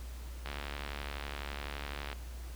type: click train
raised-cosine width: 0.3 ms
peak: -23 dBFS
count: 121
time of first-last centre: 0.46-2.129 s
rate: 71.9 Hz
effects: added 60 Hz sine -41 dBFS peak until 2.55 s + pink hiss -54 dBFS RMS until 2.55 s